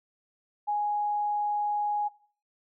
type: tone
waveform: sine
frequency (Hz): 830.6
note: G#5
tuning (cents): 0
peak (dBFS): -25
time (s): 0.67-2.09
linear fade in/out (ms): 20
effects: noise-tail reverb RT60 0.4 s tail -17 dB re dry